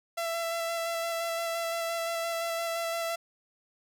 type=tone with vibrato; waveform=sawtooth; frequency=669 Hz; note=E5; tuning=25 cents sharp; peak=-26 dBFS; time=0.17-3.16 s; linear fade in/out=10 ms; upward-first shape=square; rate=5.8 Hz; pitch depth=12 cents each way; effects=none